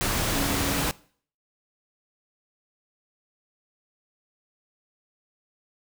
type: tone in noise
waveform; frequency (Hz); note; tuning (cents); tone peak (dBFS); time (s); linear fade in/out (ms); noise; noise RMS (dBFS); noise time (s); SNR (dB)
sine; 280; C#4; +18; -30; 0.35-0.87; 0; pink; -26; 0.01-0.91; -7
effects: noise-tail reverb RT60 0.5 s tail -21 dB re dry